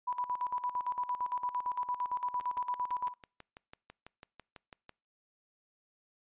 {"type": "tone with tremolo", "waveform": "sine", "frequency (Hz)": 987.8, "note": "B5", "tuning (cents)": 0, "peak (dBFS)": -30, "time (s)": [0.07, 3.14], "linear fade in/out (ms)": 10, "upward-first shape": "square", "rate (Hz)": 8.8, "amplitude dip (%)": 75}
{"type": "click train", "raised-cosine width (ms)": 0.3, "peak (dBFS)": -32, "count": 16, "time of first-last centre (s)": [2.41, 4.893], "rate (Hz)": 6.04}
{"effects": ["noise-tail reverb RT60 0.4 s tail -26 dB re dry", "resampled to 8000 Hz"]}